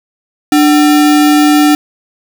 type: tone with sample-and-hold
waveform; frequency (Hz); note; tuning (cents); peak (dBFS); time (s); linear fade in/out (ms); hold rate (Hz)
sine; 296.9; D4; +19; -4; 0.52-1.75; 2; 1050
effects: none